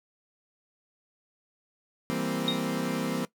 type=chord; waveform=30% pulse; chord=C dominant seventh; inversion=first; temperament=equal; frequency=164.81 / 196 / 233.1 / 261.6 Hz; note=E3 / G3 / Bb3 / C4; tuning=0 / 0 / 0 / 0 cents; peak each=-32 / -33 / -30 / -30 dBFS; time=2.1-3.25 s; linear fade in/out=0 ms
type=tone with exponential decay; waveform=sine; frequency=3729 Hz; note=A#7; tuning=in tune; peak=-21 dBFS; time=2.48-2.64 s; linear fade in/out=1 ms; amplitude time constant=34 ms
effects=noise-tail reverb RT60 0.1 s tail -18 dB re dry